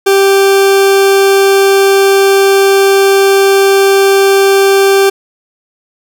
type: tone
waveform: 40% pulse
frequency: 392 Hz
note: G4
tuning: in tune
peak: -4 dBFS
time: 0.06-5.1 s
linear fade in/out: 10 ms
effects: none